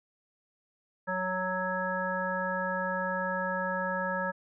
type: harmonic tone with a mistuned harmonic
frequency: 185 Hz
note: F#3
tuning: in tune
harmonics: 1 / 3 / 5 / 7 / 9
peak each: -37 / -34 / -35 / -37 / -34 dBFS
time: 1.07-4.32 s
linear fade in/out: 20 ms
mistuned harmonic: 7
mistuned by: +15 cents
effects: none